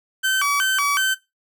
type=tone with vibrato; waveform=30% pulse; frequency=1326 Hz; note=E6; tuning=10 cents sharp; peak=-15 dBFS; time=0.23-1.15 s; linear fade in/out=20 ms; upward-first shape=square; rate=2.7 Hz; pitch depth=260 cents each way; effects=noise-tail reverb RT60 0.2 s tail -17 dB re dry